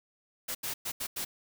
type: noise bursts at uneven times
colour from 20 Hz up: white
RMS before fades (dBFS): -35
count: 5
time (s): 0.48-0.55 / 0.63-0.74 / 0.85-0.92 / 1-1.07 / 1.16-1.25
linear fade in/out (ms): 10
effects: none